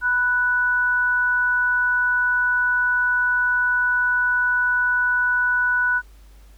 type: tone pair together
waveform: sine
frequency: 989.5 / 1480 Hz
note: B5 / F#6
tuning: +3 / 0 cents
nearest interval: perfect fifth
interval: 697 cents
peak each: -27 / -17 dBFS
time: 0.01-6.02 s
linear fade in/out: 50 ms
effects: added 50 Hz sine -44 dBFS peak until 6.57 s + pink hiss -57 dBFS RMS until 6.57 s